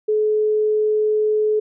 sine tone, 427.7 Hz, A4, 49 cents flat, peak -15 dBFS, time 0.08-1.6 s, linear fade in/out 10 ms, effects none

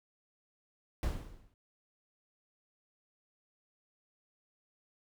brown noise with exponential decay, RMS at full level -29 dBFS, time 1.03-1.54 s, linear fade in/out 1 ms, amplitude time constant 110 ms, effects none

